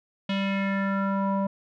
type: tone with low-pass filter sweep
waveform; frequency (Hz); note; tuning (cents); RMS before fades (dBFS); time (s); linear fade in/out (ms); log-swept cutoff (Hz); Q
square; 196; G3; 0; -26; 0.29-1.47; 5; 3200 to 820; 3.5
effects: none